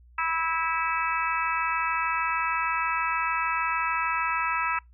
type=harmonic tone; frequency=326.5 Hz; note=E4; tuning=17 cents flat; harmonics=3 / 4 / 5 / 6 / 7 / 8; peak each=-30 / -28 / -34 / -35 / -36 / -32 dBFS; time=0.18-4.79 s; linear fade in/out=5 ms; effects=noise-tail reverb RT60 0.2 s tail -26 dB re dry + added 60 Hz sine -51 dBFS peak until 4.93 s